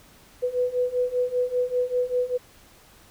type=beating tone pair; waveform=sine; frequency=493.7 / 498.8 Hz; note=B4 / B4; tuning=-1 / +17 cents; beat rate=5.1 Hz; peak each=-26 / -24 dBFS; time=0.42-2.38 s; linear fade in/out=20 ms; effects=pink hiss -53 dBFS RMS until 3.1 s